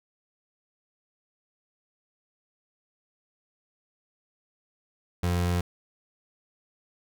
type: tone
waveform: 30% pulse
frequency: 88.1 Hz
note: F2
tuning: 16 cents sharp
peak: -21 dBFS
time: 5.23-5.61 s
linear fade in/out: 5 ms
effects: none